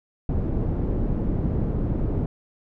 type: low-pass noise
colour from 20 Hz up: pink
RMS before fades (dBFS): -24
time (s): 0.29-2.26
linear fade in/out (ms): 2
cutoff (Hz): 330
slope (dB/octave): 12
effects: none